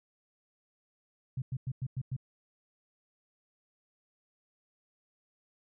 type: tone bursts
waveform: sine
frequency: 130 Hz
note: C3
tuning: 11 cents flat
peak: -31 dBFS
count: 6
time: 1.37-2.165 s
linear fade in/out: 5 ms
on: 50 ms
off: 99 ms
effects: none